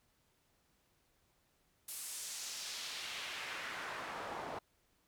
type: noise with band-pass filter sweep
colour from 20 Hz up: pink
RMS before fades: -44 dBFS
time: 1.88-4.59 s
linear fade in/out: 5 ms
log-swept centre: 11000 to 680 Hz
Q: 1.2
effects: pink hiss -75 dBFS RMS until 5.07 s